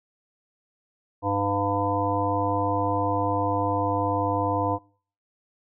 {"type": "harmonic tone", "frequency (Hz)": 100.3, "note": "G2", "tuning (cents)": 40, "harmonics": [1, 3, 5, 7, 9, 10], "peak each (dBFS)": [-29, -29, -29, -29, -29, -29], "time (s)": [1.22, 4.79], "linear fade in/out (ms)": 50, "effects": ["noise-tail reverb RT60 0.5 s tail -26 dB re dry"]}